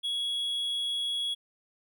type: tone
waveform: triangle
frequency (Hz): 3342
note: G#7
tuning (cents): +10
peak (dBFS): -27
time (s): 0.03-1.35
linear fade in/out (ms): 20
effects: none